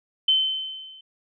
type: tone with level ramp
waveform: sine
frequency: 3072 Hz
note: G7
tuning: 36 cents flat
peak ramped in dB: -14 to -44 dBFS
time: 0.28-1.01 s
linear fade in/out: 5 ms
effects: none